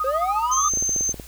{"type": "tone with tremolo", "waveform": "sine", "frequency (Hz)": 1244, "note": "D#6", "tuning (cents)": -1, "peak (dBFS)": -19, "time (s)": [0, 0.7], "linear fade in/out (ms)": 2, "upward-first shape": "sine", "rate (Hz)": 14, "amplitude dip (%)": 90}
{"type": "linear sweep", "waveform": "triangle", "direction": "up", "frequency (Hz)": [508, 1202], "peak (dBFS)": -20, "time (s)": [0.04, 0.69], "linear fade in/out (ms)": 5}
{"type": "tone", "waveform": "sine", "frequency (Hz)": 6272, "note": "G8", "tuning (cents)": 0, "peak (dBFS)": -20, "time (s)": [0.51, 1.13], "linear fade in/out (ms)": 20}
{"type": "clicks", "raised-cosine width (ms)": 2, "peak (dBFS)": -20, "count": 9, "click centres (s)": [0.737, 0.773, 0.825, 0.893, 0.962, 1.009, 1.093, 1.143, 1.198]}
{"effects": ["added 56 Hz sine -42 dBFS peak until 1.27 s", "white hiss -45 dBFS RMS until 1.27 s"]}